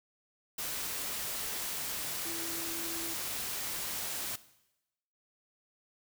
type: tone in noise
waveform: sine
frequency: 332 Hz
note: E4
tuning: 12 cents sharp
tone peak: -43 dBFS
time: 2.25-3.14 s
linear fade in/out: 5 ms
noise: white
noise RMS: -37 dBFS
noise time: 0.58-4.36 s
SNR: -9 dB
effects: noise-tail reverb RT60 0.9 s tail -17 dB re dry